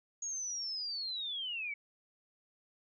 sine linear sweep, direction down, 6680 to 2217 Hz, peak -36 dBFS, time 0.22-1.74 s, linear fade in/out 5 ms, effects none

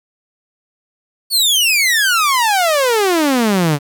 sawtooth exponential sweep, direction down, 4542 to 138.59 Hz, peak -8 dBFS, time 1.3-3.79 s, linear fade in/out 50 ms, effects 8-bit

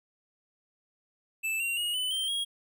square tone with pitch steps, 2637 / 2755 / 2879 / 3008 / 3143 / 3284 Hz, E7 / F7 / F#7 / F#7 / G7 / G#7, 0 / -24 / -48 / +28 / +4 / -20 cents, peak -29 dBFS, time 1.43-2.45 s, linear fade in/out 20 ms, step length 170 ms, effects none

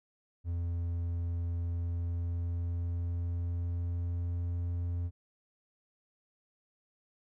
triangle tone with pitch glide, 85.6 to 86.85 Hz, F2 to F2, -34 to -9 cents, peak -29 dBFS, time 0.44-5.11 s, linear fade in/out 50 ms, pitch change +25 cents, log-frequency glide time 1.56-4.67 s, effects none

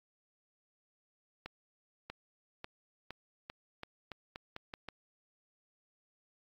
accelerating click train, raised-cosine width 0.3 ms, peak -26 dBFS, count 11, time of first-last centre 1.46-4.887 s, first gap 640 ms, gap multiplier 0.85, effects AAC 48 kbps

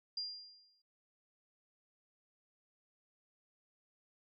sine tone with exponential decay, 4800 Hz, D8, 37 cents sharp, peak -35 dBFS, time 0.17-0.82 s, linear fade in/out 5 ms, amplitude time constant 140 ms, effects none

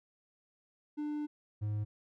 triangle tone pair in turn, 297.9 / 105.32 Hz, D4 / G#2, +25 / +25 cents, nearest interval octave + tritone, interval 1800 cents, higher first, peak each -32 / -30 dBFS, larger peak second, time 0.97-1.27 / 1.61-1.85 s, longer first, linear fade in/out 20 ms, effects none

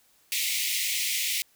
pink high-pass noise, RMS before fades -28 dBFS, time 0.32-1.42 s, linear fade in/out 0 ms, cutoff 2000 Hz, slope 96 dB/octave, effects white hiss -63 dBFS RMS until 1.55 s

